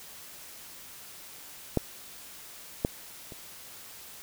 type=clicks; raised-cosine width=2 ms; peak=-10 / -11 / -30 dBFS; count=3; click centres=1.773 / 2.849 / 3.322 s; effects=white hiss -47 dBFS RMS until 4.22 s